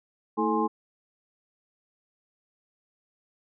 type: tone cluster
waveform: sine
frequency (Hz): 223.6 / 322.5 / 434.7 / 831 / 1053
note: A3 / E4 / A4 / G#5 / C6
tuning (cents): +28 / -38 / -21 / +1 / +11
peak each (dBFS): -29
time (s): 0.37-0.68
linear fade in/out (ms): 20
effects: none

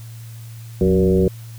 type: tone with frequency modulation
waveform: sine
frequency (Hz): 277.2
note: C#4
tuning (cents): 0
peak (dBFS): -12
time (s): 0.81-1.28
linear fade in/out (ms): 2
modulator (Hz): 96.5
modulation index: 2.1
effects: added 114 Hz sine -33 dBFS peak until 1.58 s + white hiss -47 dBFS RMS until 1.58 s

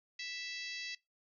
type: harmonic tone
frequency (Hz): 659.3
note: E5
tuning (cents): 0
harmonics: 3 / 4 / 5 / 6 / 7 / 8 / 9 / 10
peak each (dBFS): -46 / -46 / -51 / -48 / -47 / -51 / -56 / -59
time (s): 0.19-0.95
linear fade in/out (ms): 5
effects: noise-tail reverb RT60 0.2 s tail -21 dB re dry

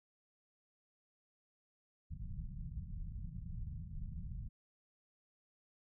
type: low-pass noise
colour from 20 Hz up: pink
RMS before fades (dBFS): -44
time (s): 2.1-4.49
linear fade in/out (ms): 20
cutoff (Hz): 180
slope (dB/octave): 48
effects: none

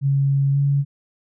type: tone with pitch glide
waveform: sine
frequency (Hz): 138.5 to 140.76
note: C#3 to C#3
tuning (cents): -1 to +27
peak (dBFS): -15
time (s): 0.01-0.85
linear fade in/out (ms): 50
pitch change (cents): +28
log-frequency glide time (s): 0.52-0.57
effects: none

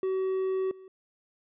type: tone with level steps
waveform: triangle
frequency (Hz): 378.7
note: F#4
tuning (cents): +40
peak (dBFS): -24 / -44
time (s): 0.03-0.88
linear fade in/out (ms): 2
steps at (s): 0.71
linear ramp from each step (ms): 2
effects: resampled to 8000 Hz

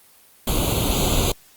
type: noise with comb filter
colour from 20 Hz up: pink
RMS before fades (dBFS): -20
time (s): 0.47-1.32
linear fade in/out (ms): 5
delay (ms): 0.28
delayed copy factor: +0.95
effects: white hiss -52 dBFS RMS until 1.56 s + Opus 32 kbps

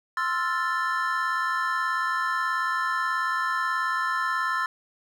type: chord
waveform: triangle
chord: F major seventh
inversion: second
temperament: equal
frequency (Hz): 1046.5 / 1318.5 / 1396.9 / 1760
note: C6 / E6 / F6 / A6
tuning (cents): 0 / 0 / 0 / 0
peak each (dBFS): -27 / -27 / -31 / -27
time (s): 0.17-4.66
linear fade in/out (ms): 2
effects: none

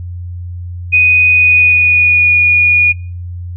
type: tone with pitch glide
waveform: sine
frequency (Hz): 2489 to 2446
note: D#7 to D#7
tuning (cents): 0 to -30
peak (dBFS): -5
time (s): 0.92-2.93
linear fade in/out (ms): 20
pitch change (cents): -30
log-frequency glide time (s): 1.29-2.39
effects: noise-tail reverb RT60 0.4 s tail -23 dB re dry + added 88 Hz sine -21 dBFS peak until 3.56 s

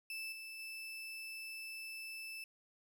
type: tone with level steps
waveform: 35% pulse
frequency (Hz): 2637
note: E7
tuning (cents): 0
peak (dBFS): -40 / -45 / -43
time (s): 0.1-2.44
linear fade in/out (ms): 2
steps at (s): 0.32 / 0.59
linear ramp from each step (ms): 5
effects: 12-bit

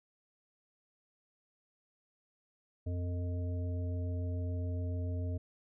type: harmonic tone with a mistuned harmonic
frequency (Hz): 88.8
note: F2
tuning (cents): +29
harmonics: 1 / 3 / 5 / 7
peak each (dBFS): -33 / -44 / -49 / -49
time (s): 2.86-5.38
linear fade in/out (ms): 10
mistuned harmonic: 3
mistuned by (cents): -46
effects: none

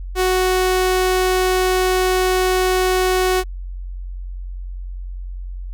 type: tone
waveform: sawtooth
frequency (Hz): 370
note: F#4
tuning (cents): 0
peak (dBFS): -11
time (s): 0.15-3.44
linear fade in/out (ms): 50
effects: added 45 Hz sine -26 dBFS peak until 5.73 s

